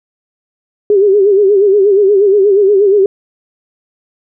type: tone with vibrato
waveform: sine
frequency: 400 Hz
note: G4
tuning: 35 cents sharp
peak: -5 dBFS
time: 0.9-3.06 s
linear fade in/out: 2 ms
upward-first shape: sine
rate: 8.4 Hz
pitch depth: 90 cents each way
effects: none